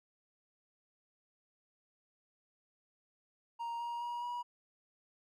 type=tone with pitch steps; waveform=triangle; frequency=935 / 945.3 / 955.7 / 966.3 Hz; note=A#5 / A#5 / A#5 / B5; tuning=+5 / +24 / +43 / -38 cents; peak=-35 dBFS; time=3.59-4.43 s; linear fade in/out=20 ms; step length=210 ms; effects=none